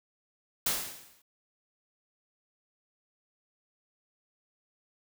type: noise with exponential decay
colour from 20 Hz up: white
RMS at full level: -26 dBFS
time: 0.66-1.22 s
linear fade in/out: 5 ms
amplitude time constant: 120 ms
effects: none